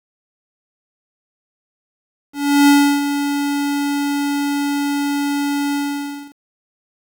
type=tone with ADSR envelope; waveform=square; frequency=285.4 Hz; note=D4; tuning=49 cents flat; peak=-8 dBFS; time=2.33-6.34 s; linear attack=350 ms; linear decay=330 ms; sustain=-10 dB; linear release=590 ms; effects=8-bit